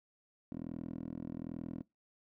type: tone with band-pass filter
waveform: 10% pulse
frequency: 41.2 Hz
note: E1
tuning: in tune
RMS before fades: -43 dBFS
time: 0.52-1.82 s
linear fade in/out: 0 ms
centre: 280 Hz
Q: 2.6
effects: noise-tail reverb RT60 0.2 s tail -22 dB re dry